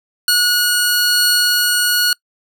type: tone pair together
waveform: sawtooth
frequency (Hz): 1452 / 4357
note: F#6 / C#8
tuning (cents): -33 / -31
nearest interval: octave + perfect fifth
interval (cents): 1902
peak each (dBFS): -12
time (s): 0.28-2.13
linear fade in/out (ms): 2
effects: noise-tail reverb RT60 0.1 s tail -26 dB re dry